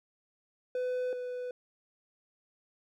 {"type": "tone pair in turn", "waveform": "triangle", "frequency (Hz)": [502, 497.1], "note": ["B4", "B4"], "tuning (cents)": [28, 11], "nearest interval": "unison", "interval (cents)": 17, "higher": "first", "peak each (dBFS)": [-28, -33], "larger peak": "first", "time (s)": [[0.75, 1.13], [1.13, 1.51]], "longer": "neither", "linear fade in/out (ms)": 2, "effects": []}